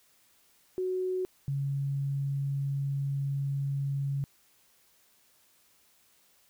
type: tone pair in turn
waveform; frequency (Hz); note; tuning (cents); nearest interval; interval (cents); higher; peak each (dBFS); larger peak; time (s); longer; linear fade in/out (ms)
sine; 370 / 139.11; F#4 / C#3; 0 / +6; octave + perfect fourth; 1694; first; -28; neither; 0.78-1.25 / 1.48-4.24; second; 0
effects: white hiss -65 dBFS RMS until 6.49 s